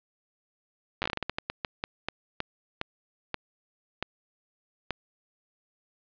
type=slowing click train; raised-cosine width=0.3 ms; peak=-13 dBFS; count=20; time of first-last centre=1.02-4.907 s; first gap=9 ms; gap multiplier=1.29; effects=resampled to 11025 Hz + 9-bit